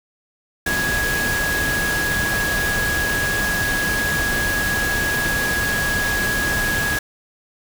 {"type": "tone in noise", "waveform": "sine", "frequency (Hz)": 1661.2, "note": "G#6", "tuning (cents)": 0, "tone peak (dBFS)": -20, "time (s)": [0.66, 6.99], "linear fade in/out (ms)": 5, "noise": "pink", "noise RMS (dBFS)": -24, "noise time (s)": [0.66, 6.99], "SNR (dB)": 1, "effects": []}